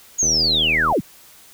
sine linear sweep, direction down, 6760 to 82.5 Hz, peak -15 dBFS, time 0.18-1.01 s, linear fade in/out 20 ms
click train, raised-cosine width 2 ms, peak -16 dBFS, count 56, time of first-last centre 0.23-0.924 s, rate 79.2 Hz
effects white hiss -47 dBFS RMS until 1.53 s

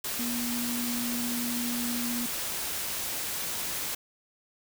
sine tone in noise, 240 Hz, B3, 49 cents flat, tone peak -31 dBFS, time 0.19-2.26 s, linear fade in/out 5 ms, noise white, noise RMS -33 dBFS, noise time 0.04-3.95 s, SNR -1 dB, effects none

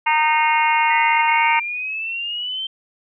harmonic tone, 307.9 Hz, D#4, 18 cents flat, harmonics 3 / 4 / 5 / 6 / 7 / 8 / 9, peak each -16 / -28 / -29 / -28 / -21 / -27 / -25 dBFS, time 0.06-1.6 s, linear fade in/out 10 ms
sine exponential sweep, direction up, 1967 to 3136 Hz, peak -23 dBFS, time 0.9-2.67 s, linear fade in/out 5 ms
effects none

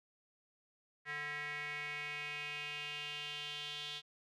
square tone with band-pass filter sweep, 147.6 Hz, D3, 9 cents sharp, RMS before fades -43 dBFS, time 1.05-4.02 s, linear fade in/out 50 ms, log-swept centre 1900 to 3400 Hz, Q 4.8, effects none

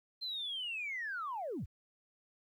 sine linear sweep, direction down, 4163 to 43.26 Hz, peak -36 dBFS, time 0.21-1.66 s, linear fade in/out 20 ms, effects tanh soft clip ceiling -32 dBFS + 12-bit

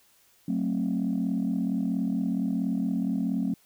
sine chord, F# diminished, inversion none, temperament just, 185 / 222 / 266.4 Hz, F#3 / A3 / C4, 0 / +16 / +31 cents, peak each -28 dBFS, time 0.48-3.54 s, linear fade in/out 5 ms, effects tanh soft clip ceiling -19 dBFS + white hiss -62 dBFS RMS until 3.65 s

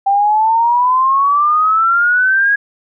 sine exponential sweep, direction up, 784 to 1661.2 Hz, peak -9 dBFS, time 0.06-2.56 s, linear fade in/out 10 ms, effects none

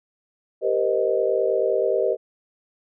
sine chord, C minor seventh, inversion second, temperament equal with one note detuned, 392 / 466.2 / 515.7 / 622.3 Hz, G4 / Bb4 / C5 / Eb5, 0 / 0 / -25 / 0 cents, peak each -24 dBFS, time 0.61-2.17 s, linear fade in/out 50 ms, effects none

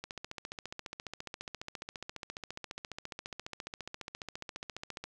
click train, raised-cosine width 0.2 ms, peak -23 dBFS, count 74, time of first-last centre 0.04-5.04 s, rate 14.6 Hz, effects none

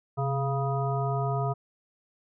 harmonic tone with a mistuned harmonic, 138.59 Hz, C#3, in tune, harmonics 1 / 3 / 5 / 7 / 9, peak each -27 / -34 / -32 / -37 / -36 dBFS, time 0.17-1.54 s, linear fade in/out 20 ms, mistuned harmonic 1, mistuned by -82 cents, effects none

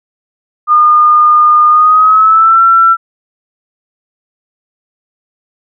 sine tone with pitch glide, 1217 to 1350.3 Hz, D#6 to E6, -39 to +41 cents, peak -3 dBFS, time 0.67-2.97 s, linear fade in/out 50 ms, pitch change +180 cents, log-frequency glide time 1.68-2.62 s, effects none

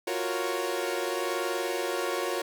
sawtooth chord, Gb major seventh, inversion third, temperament equal, 349.2 / 370 / 466.2 / 554.4 Hz, F4 / Gb4 / Bb4 / Db5, 0 / 0 / 0 / 0 cents, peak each -30 dBFS, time 0.07-2.42 s, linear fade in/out 5 ms, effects none

